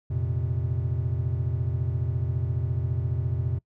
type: chord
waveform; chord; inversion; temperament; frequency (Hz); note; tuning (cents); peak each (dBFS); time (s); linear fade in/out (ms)
triangle; F suspended fourth; none; just; 87.31 / 116.41 / 130.96; F2 / Bb2 / C3; 0 / -2 / +2; -27; 0.1-3.59; 10
effects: noise-tail reverb RT60 0.1 s tail -22 dB re dry